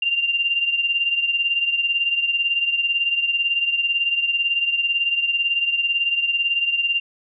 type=beating tone pair; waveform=sine; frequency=2782 / 2800 Hz; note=F7 / F7; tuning=-7 / +4 cents; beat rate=18 Hz; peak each=-19 / -25 dBFS; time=0.02-7 s; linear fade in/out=5 ms; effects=none